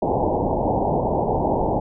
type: low-pass noise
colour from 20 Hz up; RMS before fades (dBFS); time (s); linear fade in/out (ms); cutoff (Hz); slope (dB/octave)
white; -21; 0.02-1.8; 5; 920; 96
effects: none